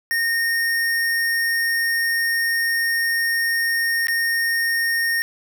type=tone with dropouts; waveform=square; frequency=1843 Hz; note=A#6; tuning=20 cents flat; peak=-19 dBFS; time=0.11-5.22 s; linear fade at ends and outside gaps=0 ms; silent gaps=4.07-4.083 s; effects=10-bit